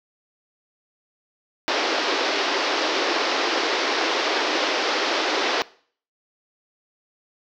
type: band-pass noise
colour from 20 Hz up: pink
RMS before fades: -23 dBFS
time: 1.68-5.62 s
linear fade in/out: 0 ms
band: 300 to 5500 Hz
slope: 48 dB/octave
effects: noise-tail reverb RT60 0.5 s tail -21 dB re dry